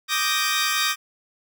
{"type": "chord", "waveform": "15% pulse", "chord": "Eb major seventh", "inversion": "third", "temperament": "equal", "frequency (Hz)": [1174.7, 1244.5, 1568, 1864.7], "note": ["D6", "Eb6", "G6", "Bb6"], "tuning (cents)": [0, 0, 0, 0], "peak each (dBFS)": -20, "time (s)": [0.08, 0.96], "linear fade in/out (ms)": 50, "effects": []}